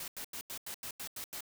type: noise bursts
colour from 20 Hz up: white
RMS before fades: -42 dBFS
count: 9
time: 0-1.407 s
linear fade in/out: 2 ms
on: 79 ms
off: 87 ms
effects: none